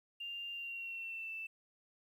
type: tone with pitch glide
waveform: triangle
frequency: 2794 to 2654 Hz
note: F7 to E7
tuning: 0 to +11 cents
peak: -37 dBFS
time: 0.2-1.47 s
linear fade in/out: 10 ms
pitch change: -89 cents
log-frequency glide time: 0.52-1.34 s
effects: tanh soft clip ceiling -39 dBFS + 12-bit